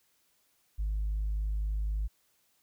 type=tone; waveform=sine; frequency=51.91 Hz; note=G#1; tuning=in tune; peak=-27 dBFS; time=0.78-2.08 s; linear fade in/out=20 ms; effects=tanh soft clip ceiling -26 dBFS + white hiss -71 dBFS RMS until 2.62 s